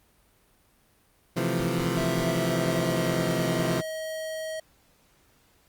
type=chord; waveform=20% pulse; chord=F major seventh; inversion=second; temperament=equal; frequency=130.81 / 164.81 / 174.61 / 220 Hz; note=C3 / E3 / F3 / A3; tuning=0 / 0 / 0 / 0 cents; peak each=-25 / -25 / -24 / -30 dBFS; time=1.36-3.81 s; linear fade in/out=10 ms
type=noise bursts; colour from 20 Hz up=brown; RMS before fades=-40 dBFS; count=4; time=1.59-2.242 s; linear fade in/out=5 ms; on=88 ms; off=100 ms
type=tone with pitch glide; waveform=square; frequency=656 to 634.8 Hz; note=E5 to D#5; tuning=-9 to +35 cents; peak=-32 dBFS; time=1.97-4.6 s; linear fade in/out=5 ms; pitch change=-56 cents; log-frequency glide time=2.19-3.26 s
effects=pink hiss -63 dBFS RMS until 5.68 s + Opus 32 kbps